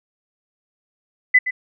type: tone with echo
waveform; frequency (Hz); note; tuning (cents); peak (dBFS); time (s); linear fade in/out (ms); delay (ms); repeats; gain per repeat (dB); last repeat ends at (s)
sine; 2007; B6; +27; -8; 1.34-1.39; 10; 120; 1; -12; 1.51
effects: none